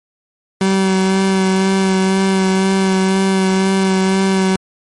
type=tone with vibrato; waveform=30% pulse; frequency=190.9 Hz; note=G3; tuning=46 cents flat; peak=-9 dBFS; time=0.61-4.56 s; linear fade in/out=2 ms; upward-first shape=sine; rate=2 Hz; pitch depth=16 cents each way; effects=MP3 48 kbps